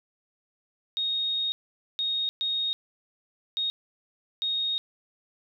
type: tone bursts at uneven times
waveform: sine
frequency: 3728 Hz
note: A#7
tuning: 1 cent flat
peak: -25 dBFS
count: 5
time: 0.97-1.52 / 1.99-2.29 / 2.41-2.73 / 3.57-3.7 / 4.42-4.78 s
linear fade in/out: 0 ms
effects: none